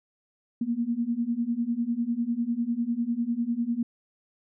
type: beating tone pair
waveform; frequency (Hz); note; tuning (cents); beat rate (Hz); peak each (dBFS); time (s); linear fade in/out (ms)
sine; 230 / 240; A#3 / B3; -23 / -49; 10; -29 / -27; 0.61-3.83; 5
effects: none